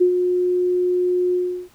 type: tone with ADSR envelope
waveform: sine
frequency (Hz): 360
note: F#4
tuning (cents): -47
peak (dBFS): -10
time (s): 0-1.69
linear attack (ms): 16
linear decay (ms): 93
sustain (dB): -6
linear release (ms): 350
effects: pink hiss -54 dBFS RMS until 1.74 s